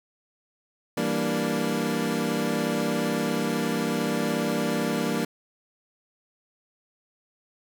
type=chord; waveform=25% pulse; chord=E half-diminished seventh; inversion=none; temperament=equal; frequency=164.81 / 196 / 233.1 / 293.7 Hz; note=E3 / G3 / Bb3 / D4; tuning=0 / 0 / 0 / 0 cents; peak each=-28 / -27 / -24 / -27 dBFS; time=0.97-5.25 s; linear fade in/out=5 ms; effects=none